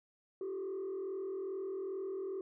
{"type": "tone with frequency modulation", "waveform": "sine", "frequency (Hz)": 383.9, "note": "G4", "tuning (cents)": -36, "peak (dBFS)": -35, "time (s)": [0.41, 2.41], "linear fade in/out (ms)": 2, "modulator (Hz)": 42.4, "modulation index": 0.61, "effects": ["tanh soft clip ceiling -35 dBFS"]}